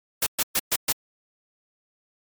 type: noise bursts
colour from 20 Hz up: white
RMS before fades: -22 dBFS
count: 5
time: 0.22-0.925 s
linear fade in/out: 5 ms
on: 45 ms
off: 120 ms
effects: MP3 96 kbps